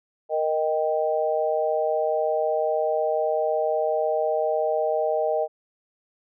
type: chord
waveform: sine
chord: Eb major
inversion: second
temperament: equal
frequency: 466.2 / 622.3 / 784 Hz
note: Bb4 / Eb5 / G5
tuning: 0 / 0 / 0 cents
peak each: -26 / -23 / -28 dBFS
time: 0.29-5.48 s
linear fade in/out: 50 ms
effects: none